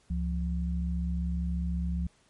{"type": "tone pair together", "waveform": "sine", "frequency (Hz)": [69.29, 174.61], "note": ["C#2", "F3"], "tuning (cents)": [0, 0], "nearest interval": "octave + major third", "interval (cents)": 1600, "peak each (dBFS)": [-29, -32], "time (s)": [0.1, 2.07], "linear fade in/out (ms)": 5, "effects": ["pink hiss -65 dBFS RMS until 2.29 s", "MP3 48 kbps"]}